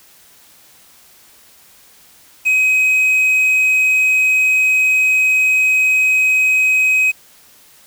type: tone with quantisation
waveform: triangle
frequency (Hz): 2529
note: D#7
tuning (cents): +28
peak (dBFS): -9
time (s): 2.45-7.12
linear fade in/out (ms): 20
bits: 6
effects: white hiss -47 dBFS RMS until 7.86 s